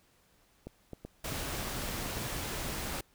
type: clicks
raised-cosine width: 2 ms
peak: -28 dBFS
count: 10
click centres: 0.67 / 0.933 / 1.05 / 1.323 / 1.597 / 1.671 / 1.838 / 1.89 / 2.061 / 2.17 s
type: noise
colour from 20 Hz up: pink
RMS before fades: -37 dBFS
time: 1.24-3.01 s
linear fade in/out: 5 ms
effects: pink hiss -67 dBFS RMS until 3.14 s